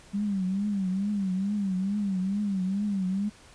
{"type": "tone with vibrato", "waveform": "sine", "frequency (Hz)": 196, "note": "G3", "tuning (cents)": 0, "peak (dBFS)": -25, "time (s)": [0.13, 3.3], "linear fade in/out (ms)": 20, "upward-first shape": "triangle", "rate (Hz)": 2.3, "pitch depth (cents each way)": 130, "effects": ["pink hiss -53 dBFS RMS until 3.54 s", "resampled to 22050 Hz"]}